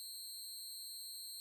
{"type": "tone with amplitude modulation", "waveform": "20% pulse", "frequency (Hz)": 4186, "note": "C8", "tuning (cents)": 0, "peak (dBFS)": -36, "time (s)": [0, 1.4], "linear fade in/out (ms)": 0, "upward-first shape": "sine", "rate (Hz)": 221, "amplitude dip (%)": 100, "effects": ["12-bit"]}